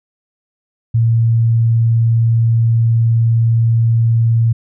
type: tone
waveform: sine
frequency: 114.9 Hz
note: A#2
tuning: 25 cents flat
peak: -9 dBFS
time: 0.94-4.53 s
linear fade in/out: 10 ms
effects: none